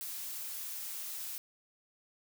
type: noise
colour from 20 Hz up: blue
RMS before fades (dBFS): -41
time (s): 0.01-1.38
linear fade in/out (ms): 0
effects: none